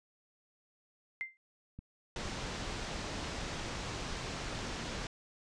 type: tone with exponential decay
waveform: sine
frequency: 2087 Hz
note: C7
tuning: 5 cents flat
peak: -31 dBFS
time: 1.21-1.37 s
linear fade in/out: 0 ms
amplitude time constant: 33 ms
type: click train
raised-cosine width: 5 ms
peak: -33 dBFS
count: 7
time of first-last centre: 1.79-4.594 s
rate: 2.14 Hz
type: low-pass noise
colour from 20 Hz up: pink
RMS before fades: -40 dBFS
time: 2.16-5.07 s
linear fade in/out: 2 ms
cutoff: 6800 Hz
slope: 24 dB/octave
effects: resampled to 22050 Hz